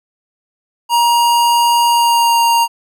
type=tone with pitch glide; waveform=square; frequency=945 to 933.6 Hz; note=A#5 to A#5; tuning=+23 to +2 cents; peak=-10 dBFS; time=0.89-2.68 s; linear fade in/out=50 ms; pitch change=-21 cents; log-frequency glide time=1.87-2.38 s; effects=none